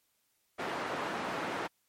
white band-pass noise, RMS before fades -36 dBFS, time 0.58-1.68 s, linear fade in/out 20 ms, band 190 to 1300 Hz, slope 12 dB/octave, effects white hiss -75 dBFS RMS until 1.88 s + MP3 64 kbps

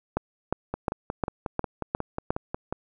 two click trains, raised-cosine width 1 ms, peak -10 / -15 dBFS, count 7 / 12, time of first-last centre 0.17-2.305 / 0.74-2.726 s, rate 2.81 / 5.54 Hz, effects none

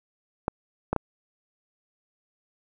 clicks, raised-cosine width 1 ms, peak -10 dBFS, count 3, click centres 0.481 / 0.93 / 0.963 s, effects none

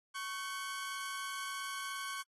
sawtooth tone pair together, 1108.7 / 1531.9 Hz, C#6 / G6, 0 / -40 cents, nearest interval tritone, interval 560 cents, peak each -37 / -39 dBFS, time 0.14-2.23 s, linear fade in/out 20 ms, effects AAC 32 kbps

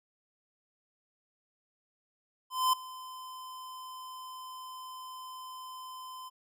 square tone with ADSR envelope, 1026 Hz, C6, 34 cents flat, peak -23 dBFS, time 2.5-6.3 s, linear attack 230 ms, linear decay 6 ms, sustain -20 dB, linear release 25 ms, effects none

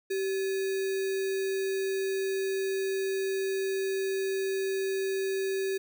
sine tone with sample-and-hold, 385.7 Hz, G4, 28 cents flat, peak -27 dBFS, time 0.1-5.78 s, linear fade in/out 10 ms, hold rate 2100 Hz, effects none

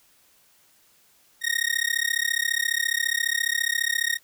sawtooth tone with amplitude modulation, 1864.7 Hz, A#6, in tune, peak -15 dBFS, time 1.41-4.19 s, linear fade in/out 50 ms, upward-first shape sine, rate 34.6 Hz, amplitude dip 100%, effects white hiss -60 dBFS RMS until 4.23 s

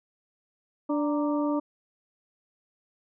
harmonic tone with a mistuned harmonic, 293.7 Hz, D4, in tune, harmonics 1 / 2 / 3 / 4, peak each -25 / -31 / -35 / -37 dBFS, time 0.89-1.6 s, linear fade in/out 10 ms, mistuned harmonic 3, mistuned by +91 cents, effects none

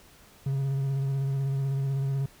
triangle tone with vibrato, 136.6 Hz, C#3, 25 cents flat, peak -23 dBFS, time 0.46-2.26 s, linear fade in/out 5 ms, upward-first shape square, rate 16 Hz, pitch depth 21 cents each way, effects pink hiss -55 dBFS RMS until 2.4 s

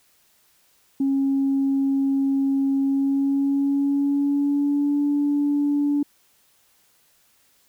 sine tone with pitch glide, 273.1 to 288.7 Hz, C#4 to D4, -26 to -30 cents, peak -17 dBFS, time 1-6.03 s, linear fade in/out 5 ms, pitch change +96 cents, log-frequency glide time 2.81-5.01 s, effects tanh soft clip ceiling -14 dBFS + white hiss -61 dBFS RMS until 7.68 s

